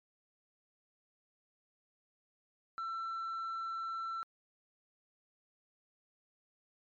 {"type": "tone with tanh clipping", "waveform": "sine", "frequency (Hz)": 1341, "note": "E6", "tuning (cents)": 29, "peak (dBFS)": -37, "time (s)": [2.78, 4.23], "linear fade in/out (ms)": 0, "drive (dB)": 2, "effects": ["MP3 96 kbps"]}